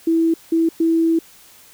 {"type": "tone bursts at uneven times", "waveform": "sine", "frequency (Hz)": 328.5, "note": "E4", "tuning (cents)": -6, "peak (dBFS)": -13, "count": 3, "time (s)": [[0.07, 0.34], [0.52, 0.69], [0.8, 1.19]], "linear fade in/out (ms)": 5, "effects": ["white hiss -47 dBFS RMS until 1.73 s"]}